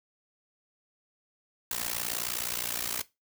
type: noise with amplitude modulation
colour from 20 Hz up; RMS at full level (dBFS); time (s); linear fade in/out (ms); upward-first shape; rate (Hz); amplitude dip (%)
white; -29; 1.71-3.02; 2; sine; 59.4; 95
effects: noise-tail reverb RT60 0.2 s tail -17 dB re dry